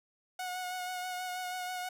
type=tone with vibrato; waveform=sawtooth; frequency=730 Hz; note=F#5; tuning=24 cents flat; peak=-32 dBFS; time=0.39-1.89 s; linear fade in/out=5 ms; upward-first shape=sine; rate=6.2 Hz; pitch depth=21 cents each way; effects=none